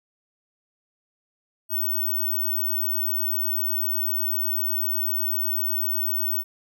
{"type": "tone", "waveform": "sine", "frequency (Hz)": 15804, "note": "B9", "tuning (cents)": 0, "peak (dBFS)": -21, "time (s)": [1.69, 6.44], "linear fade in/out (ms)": 50, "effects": ["tanh soft clip ceiling -18 dBFS"]}